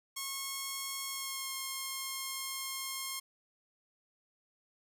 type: tone with pitch glide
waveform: 5% pulse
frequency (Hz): 1089 to 1071.5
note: C#6 to C6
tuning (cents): -31 to +41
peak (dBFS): -25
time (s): 0.16-3.2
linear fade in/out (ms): 10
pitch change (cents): -28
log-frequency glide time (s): 1.07-1.52
effects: none